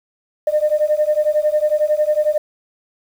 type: beating tone pair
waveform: sine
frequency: 600 / 611 Hz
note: D5 / D#5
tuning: +37 / -32 cents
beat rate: 11 Hz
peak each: -16 dBFS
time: 0.47-2.38 s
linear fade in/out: 5 ms
effects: tanh soft clip ceiling -7 dBFS + 7-bit